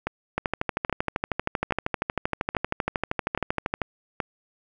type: two click trains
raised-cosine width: 0.5 ms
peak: -9 / -11 dBFS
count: 45 / 6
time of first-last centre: 0.38-3.817 / 0.07-4.202 s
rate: 12.8 / 1.21 Hz
effects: none